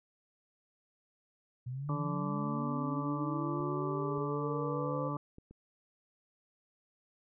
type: linear sweep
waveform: sine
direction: up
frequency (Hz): 120.5 to 523.3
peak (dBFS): -36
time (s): 1.66-5.09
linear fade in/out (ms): 10
type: harmonic tone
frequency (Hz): 145.1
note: D3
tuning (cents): -21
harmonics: 1 / 2 / 3 / 4 / 6 / 7 / 8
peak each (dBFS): -37 / -39 / -47 / -45 / -46 / -45 / -40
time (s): 1.89-5.17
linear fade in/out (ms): 2
type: clicks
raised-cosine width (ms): 3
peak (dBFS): -41 / -40 / -37 / -40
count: 4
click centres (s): 3.603 / 4.181 / 5.384 / 5.51
effects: none